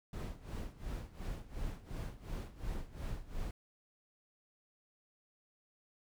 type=noise with tremolo; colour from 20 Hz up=brown; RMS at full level=-39 dBFS; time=0.13-3.51 s; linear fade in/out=2 ms; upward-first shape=sine; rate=2.8 Hz; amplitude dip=85%; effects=none